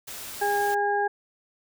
white noise, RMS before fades -38 dBFS, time 0.07-0.75 s, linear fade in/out 10 ms
harmonic tone, 407.8 Hz, G#4, 32 cents flat, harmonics 1 / 2 / 4, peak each -27 / -24 / -29 dBFS, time 0.41-1.08 s, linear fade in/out 10 ms
effects none

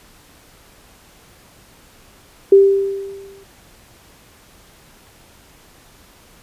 sine tone with exponential decay, 393.1 Hz, G4, 5 cents sharp, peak -3 dBFS, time 2.52-3.44 s, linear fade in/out 5 ms, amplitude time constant 200 ms, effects pink hiss -48 dBFS RMS until 6.42 s + resampled to 32000 Hz

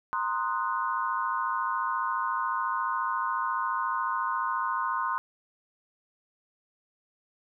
sine chord, C half-diminished seventh, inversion third, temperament equal, 932.3 / 1046.5 / 1244.5 / 1480 Hz, Bb5 / C6 / Eb6 / Gb6, 0 / 0 / 0 / 0 cents, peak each -34 / -29 / -33 / -35 dBFS, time 0.13-5.18 s, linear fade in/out 0 ms, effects none

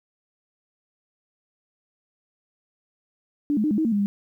sine tone with pitch steps, 291.3 / 212.4 / 304.3 / 208.9 / 317.1 / 228.7 / 204 / 201 Hz, D4 / G#3 / D#4 / G#3 / D#4 / A#3 / G#3 / G3, -14 / +39 / -38 / +10 / +33 / -33 / -31 / +44 cents, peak -19 dBFS, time 3.5-4.06 s, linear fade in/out 0 ms, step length 70 ms, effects 10-bit

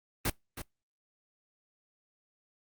pink noise with echo, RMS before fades -29 dBFS, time 0.25-0.3 s, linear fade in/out 5 ms, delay 320 ms, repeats 1, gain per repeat -11 dB, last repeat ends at 0.62 s, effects noise-tail reverb RT60 0.2 s tail -26 dB re dry + Opus 32 kbps

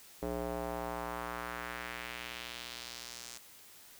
square tone with band-pass filter sweep, 59.8 Hz, A#1, 45 cents sharp, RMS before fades -41 dBFS, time 0.22-3.38 s, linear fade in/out 5 ms, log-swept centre 480 to 6900 Hz, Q 1.5, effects white hiss -56 dBFS RMS until 3.99 s

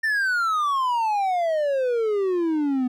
triangle exponential sweep, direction down, 1813 to 246.9 Hz, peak -18 dBFS, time 0.03-2.88 s, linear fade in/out 10 ms, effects none

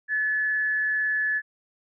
sine tone with frequency modulation, 1721 Hz, A6, 39 cents flat, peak -22 dBFS, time 0.08-1.42 s, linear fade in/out 50 ms, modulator 176 Hz, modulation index 0.21, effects none

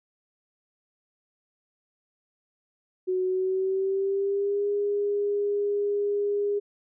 sine tone with pitch glide, 370 to 408.2 Hz, F#4 to G#4, 0 to -30 cents, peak -23 dBFS, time 3.07-6.6 s, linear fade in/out 20 ms, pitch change +170 cents, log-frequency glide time 3.24-4.68 s, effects none

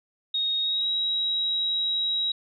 sine tone with pitch glide, 3738 to 3843 Hz, A#7 to B7, +4 to -48 cents, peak -23 dBFS, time 0.34-2.32 s, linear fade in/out 5 ms, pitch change +48 cents, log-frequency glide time 0.59-0.88 s, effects none

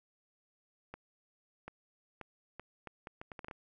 accelerating click train, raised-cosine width 0.5 ms, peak -29 dBFS, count 12, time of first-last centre 0.94-3.512 s, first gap 740 ms, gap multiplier 0.72, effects none

